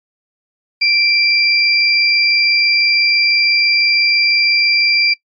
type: tone pair together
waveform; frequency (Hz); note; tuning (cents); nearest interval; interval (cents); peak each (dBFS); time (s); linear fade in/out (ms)
sine; 2348 / 4786; D7 / D8; -1 / +32; octave; 1233; -13; 0.81-5.14; 10
effects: noise-tail reverb RT60 0.1 s tail -21 dB re dry + MP3 64 kbps